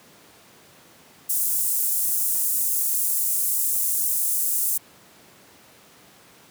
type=high-pass noise; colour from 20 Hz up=pink; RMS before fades=-23 dBFS; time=1.29-4.78 s; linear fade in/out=10 ms; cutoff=8700 Hz; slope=24 dB/octave; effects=pink hiss -51 dBFS RMS until 6.5 s + high-pass 150 Hz 12 dB/octave